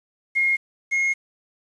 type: tone pair in turn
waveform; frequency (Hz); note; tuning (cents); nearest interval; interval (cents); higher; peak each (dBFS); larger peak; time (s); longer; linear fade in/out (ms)
sine / triangle; 2144 / 2153; C7 / C7; +42 / +49; unison; 7; second; -17; neither; 0.35-0.57 / 0.91-1.14; second; 20
effects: resampled to 22050 Hz + 8-bit